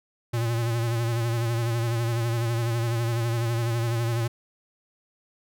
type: tone with vibrato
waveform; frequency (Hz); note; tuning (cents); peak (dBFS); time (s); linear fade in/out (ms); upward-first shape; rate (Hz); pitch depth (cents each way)
square; 116.6; A#2; +1; -24; 0.33-4.28; 10; sine; 12; 49
effects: none